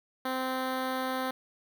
10% pulse tone with notch filter, 259.5 Hz, C4, 14 cents flat, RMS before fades -32 dBFS, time 0.25-1.31 s, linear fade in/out 5 ms, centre 7100 Hz, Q 0.88, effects none

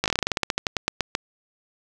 slowing click train, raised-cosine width 0.2 ms, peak -4 dBFS, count 19, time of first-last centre 0.04-1.151 s, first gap 18 ms, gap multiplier 1.13, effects none

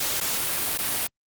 white noise with dropouts, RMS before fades -26 dBFS, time 0-1.07 s, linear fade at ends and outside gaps 5 ms, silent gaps 0.203-0.21 / 0.776-0.786 s, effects Opus 48 kbps

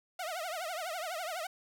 sawtooth tone with vibrato, 681 Hz, F5, 44 cents flat, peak -32 dBFS, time 0.19-1.47 s, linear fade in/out 5 ms, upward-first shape triangle, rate 12 Hz, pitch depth 210 cents each way, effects none

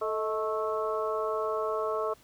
harmonic tone with a mistuned harmonic, 219.1 Hz, A3, 7 cents flat, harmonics 2 / 3 / 4 / 5 / 6, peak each -31 / -33 / -44 / -34 / -37 dBFS, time 0.01-2.14 s, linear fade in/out 10 ms, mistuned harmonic 3, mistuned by -56 cents, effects pink hiss -59 dBFS RMS until 2.23 s

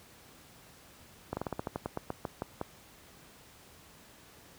slowing click train, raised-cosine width 1 ms, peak -19 dBFS, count 14, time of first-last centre 1.33-2.614 s, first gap 40 ms, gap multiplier 1.14, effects pink hiss -56 dBFS RMS until 4.58 s + high-pass 60 Hz 12 dB/octave

